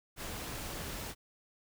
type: noise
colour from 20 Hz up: pink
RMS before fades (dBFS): -41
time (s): 0.16-1.15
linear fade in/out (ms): 50
effects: none